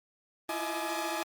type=tone cluster; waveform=sawtooth; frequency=331 / 345 / 631 / 847 / 1191 Hz; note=E4 / F4 / D#5 / G#5 / D6; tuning=+7 / -21 / +24 / +34 / +24 cents; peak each=-35 / -38 / -34 / -32 / -37 dBFS; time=0.49-1.23 s; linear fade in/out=2 ms; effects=Opus 32 kbps